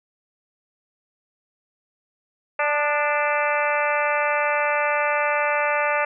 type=harmonic tone with a mistuned harmonic; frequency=293.7 Hz; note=D4; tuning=in tune; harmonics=2 / 3 / 4 / 5 / 6 / 7 / 8 / 9; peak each=-24 / -26 / -27 / -28 / -29 / -29 / -30 / -31 dBFS; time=2.59-6.05 s; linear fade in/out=5 ms; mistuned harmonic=4; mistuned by=+37 cents; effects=none